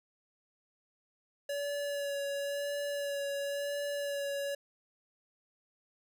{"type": "tone with vibrato", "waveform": "square", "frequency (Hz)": 568, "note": "C#5", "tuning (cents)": 42, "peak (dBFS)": -34, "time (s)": [1.49, 4.55], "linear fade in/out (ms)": 5, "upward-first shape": "sine", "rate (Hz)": 0.96, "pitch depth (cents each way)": 18, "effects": []}